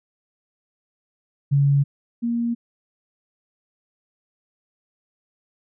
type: tone pair in turn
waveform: sine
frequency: 140.8 / 235 Hz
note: C#3 / A#3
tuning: +27 / +14 cents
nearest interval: major sixth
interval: 887 cents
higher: second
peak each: -14 / -20 dBFS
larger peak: first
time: 1.51-1.84 / 2.22-2.55 s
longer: neither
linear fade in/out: 20 ms
effects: none